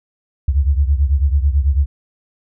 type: beating tone pair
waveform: sine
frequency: 68 / 77.1 Hz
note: C#2 / D#2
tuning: -33 / -15 cents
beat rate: 9.1 Hz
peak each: -13 / -17 dBFS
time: 0.48-1.86 s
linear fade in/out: 5 ms
effects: none